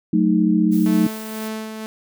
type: chord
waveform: sine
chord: D# diminished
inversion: first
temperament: equal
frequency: 185 / 220 / 311.1 Hz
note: F#3 / A3 / D#4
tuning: 0 / 0 / 0 cents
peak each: -18 dBFS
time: 0.13-1.07 s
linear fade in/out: 5 ms
type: noise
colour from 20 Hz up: blue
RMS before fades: -38 dBFS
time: 0.71-1.49 s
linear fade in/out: 20 ms
type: tone with tremolo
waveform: sawtooth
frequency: 218.7 Hz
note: A3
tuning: 10 cents flat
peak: -21 dBFS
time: 0.86-1.86 s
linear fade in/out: 0 ms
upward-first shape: sine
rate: 2 Hz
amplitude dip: 45%
effects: none